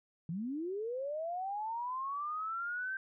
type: linear sweep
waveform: sine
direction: up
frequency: 154.2 to 1568 Hz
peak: -35 dBFS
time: 0.29-2.97 s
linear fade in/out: 2 ms
effects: none